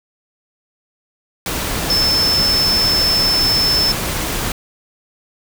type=tone in noise; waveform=sine; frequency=5274 Hz; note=E8; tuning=in tune; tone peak=-13 dBFS; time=1.9-3.92 s; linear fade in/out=2 ms; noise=pink; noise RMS=-21 dBFS; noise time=1.46-4.52 s; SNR=+5 dB; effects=none